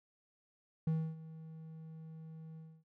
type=tone with ADSR envelope; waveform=triangle; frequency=160 Hz; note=D#3; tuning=49 cents sharp; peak=-27 dBFS; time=0.87-2.84 s; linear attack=4 ms; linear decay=280 ms; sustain=-18 dB; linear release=270 ms; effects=none